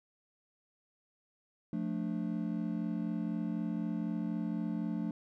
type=chord; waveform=triangle; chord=D minor; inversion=first; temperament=just; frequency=176.2 / 220.2 / 293.7 Hz; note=F3 / A3 / D4; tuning=+16 / +2 / 0 cents; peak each=-35 / -34 / -37 dBFS; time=1.73-5.11 s; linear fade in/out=2 ms; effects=none